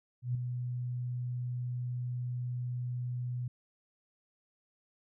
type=tone with ADSR envelope; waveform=sine; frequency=123.47 Hz; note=B2; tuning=in tune; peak=-27 dBFS; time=0.22-3.48 s; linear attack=130 ms; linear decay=3 ms; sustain=-6 dB; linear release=4 ms; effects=none